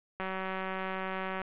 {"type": "click train", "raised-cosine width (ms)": 0.5, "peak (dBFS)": -21, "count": 231, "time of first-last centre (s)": [0.2, 1.417], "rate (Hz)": 189, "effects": ["resampled to 8000 Hz", "8-bit"]}